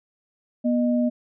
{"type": "tone pair together", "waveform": "sine", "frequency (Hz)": [242.6, 614], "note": ["B3", "D#5"], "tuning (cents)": [-31, -23], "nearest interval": "octave + major third", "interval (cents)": 1608, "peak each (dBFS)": [-19, -26], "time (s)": [0.64, 1.1], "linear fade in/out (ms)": 20, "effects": []}